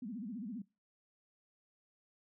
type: tone with vibrato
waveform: sine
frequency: 223 Hz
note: A3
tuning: 23 cents sharp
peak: -40 dBFS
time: 0.02-0.62 s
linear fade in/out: 5 ms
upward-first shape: sine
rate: 15 Hz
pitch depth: 250 cents each way
effects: noise-tail reverb RT60 0.3 s tail -23 dB re dry